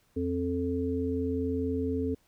harmonic tone, 87.9 Hz, F2, 12 cents sharp, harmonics 1 / 3 / 5, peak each -34 / -30 / -32 dBFS, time 0.16-2.15 s, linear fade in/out 10 ms, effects pink hiss -68 dBFS RMS until 2.27 s

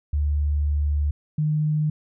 sine tone pair in turn, 73.42 / 152.37 Hz, D2 / D#3, 0 / -36 cents, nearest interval octave + minor second, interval 1264 cents, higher second, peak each -19 dBFS, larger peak neither, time 0.13-1.11 / 1.38-1.9 s, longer first, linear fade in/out 5 ms, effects none

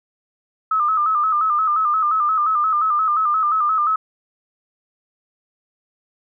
sine tone with vibrato, 1244.5 Hz, D#6, in tune, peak -15 dBFS, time 0.71-3.96 s, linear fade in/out 5 ms, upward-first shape square, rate 5.7 Hz, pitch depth 63 cents each way, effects none

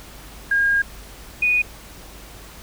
sine tone pair in turn, 1622 / 2471 Hz, G#6 / D#7, -41 / -13 cents, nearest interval perfect fifth, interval 728 cents, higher second, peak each -15 dBFS, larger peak neither, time 0.51-0.82 / 1.42-1.62 s, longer first, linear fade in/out 5 ms, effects added 50 Hz sine -42 dBFS peak until 2.62 s + pink hiss -42 dBFS RMS until 2.62 s

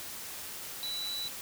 sine tone in noise, 3951 Hz, B7, in tune, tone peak -34 dBFS, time 0.83-1.28 s, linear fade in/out 0 ms, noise white, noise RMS -42 dBFS, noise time 0-1.41 s, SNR +5 dB, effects none

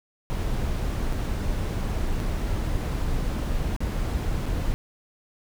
brown noise with dropouts, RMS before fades -26 dBFS, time 0.3-4.74 s, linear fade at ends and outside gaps 0 ms, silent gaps 1.125-1.13 / 2.197-2.201 / 3.764-3.805 / 4.457-4.462 s, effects none

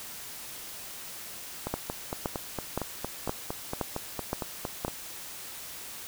two click trains, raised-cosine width 1 ms, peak -14 / -17 dBFS, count 7 / 15, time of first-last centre 1.74-4.849 / 1.67-4.881 s, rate 1.93 / 4.36 Hz, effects white hiss -42 dBFS RMS until 6.07 s

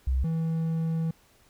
sine / triangle tone pair in turn, 65.1 / 162.67 Hz, C2 / E3, -8 / -23 cents, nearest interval octave + major third, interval 1585 cents, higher second, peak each -22 / -23 dBFS, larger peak first, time 0.07-0.24 / 0.24-1.11 s, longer second, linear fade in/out 5 ms, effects pink hiss -61 dBFS RMS until 1.49 s

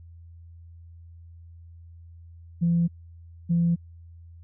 sine tone pair in turn, 170 / 170 Hz, F3 / F3, -46 / -46 cents, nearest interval unison, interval 0 cents, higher neither, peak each -18 dBFS, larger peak neither, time 2.61-2.88 / 3.49-3.76 s, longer neither, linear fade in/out 20 ms, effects tanh soft clip ceiling -14 dBFS + added 84 Hz sine -44 dBFS peak until 4.43 s

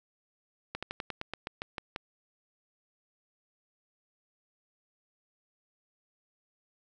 slowing click train, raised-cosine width 0.3 ms, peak -19 dBFS, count 11, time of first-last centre 0.75-1.961 s, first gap 76 ms, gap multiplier 1.1, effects none

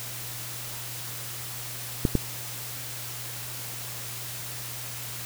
clicks, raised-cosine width 3 ms, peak -8 dBFS, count 2, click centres 2.052 / 2.153 s, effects added 120 Hz sine -42 dBFS peak until 5.25 s + white hiss -37 dBFS RMS until 5.25 s

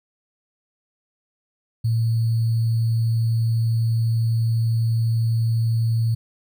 sine tone with sample-and-hold, 114 Hz, A#2, 38 cents flat, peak -17 dBFS, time 1.84-6.15 s, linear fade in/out 10 ms, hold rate 4410 Hz, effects none

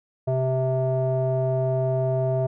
square tone with low-pass filter, 130.4 Hz, C3, 5 cents flat, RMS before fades -23 dBFS, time 0.27-2.47 s, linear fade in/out 10 ms, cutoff 620 Hz, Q 5.5, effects none

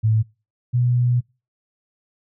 sine tone pair in turn, 110 / 122.66 Hz, A2 / B2, 0 / -11 cents, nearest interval major second, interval 189 cents, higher second, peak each -14 / -15 dBFS, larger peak first, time 0.03-0.23 / 0.73-1.21 s, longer second, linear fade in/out 20 ms, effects noise-tail reverb RT60 0.3 s tail -25 dB re dry

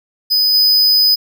square tone with level steps, 5000 Hz, D#8, 8 cents sharp, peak -11 / -9 dBFS, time 0.3-1.16 s, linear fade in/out 20 ms, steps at 0.53 s, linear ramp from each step 20 ms, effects none

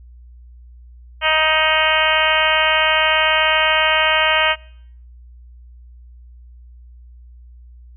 harmonic tone with a mistuned harmonic, 313.6 Hz, D#4, 14 cents sharp, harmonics 2 / 3 / 4 / 5 / 6 / 7 / 8 / 9 / 10, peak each -22 / -22 / -22 / -22 / -22 / -22 / -22 / -22 / -22 dBFS, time 1.21-4.56 s, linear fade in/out 50 ms, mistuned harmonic 10, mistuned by -24 cents, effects noise-tail reverb RT60 0.7 s tail -26 dB re dry + added 60 Hz sine -39 dBFS peak until 7.96 s

